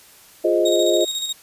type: chord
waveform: sine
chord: F minor seventh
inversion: none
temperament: equal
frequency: 349.2 / 415.3 / 523.3 / 622.3 Hz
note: F4 / Ab4 / C5 / Eb5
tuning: 0 / 0 / 0 / 0 cents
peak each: -19 / -22 / -23 / -19 dBFS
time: 0.44-1.05 s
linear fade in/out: 10 ms
type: tone with tremolo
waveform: 30% pulse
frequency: 3755 Hz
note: A#7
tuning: 12 cents sharp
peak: -19 dBFS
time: 0.65-1.33 s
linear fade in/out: 10 ms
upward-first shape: square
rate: 14 Hz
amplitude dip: 45%
effects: white hiss -48 dBFS RMS until 1.42 s + resampled to 32000 Hz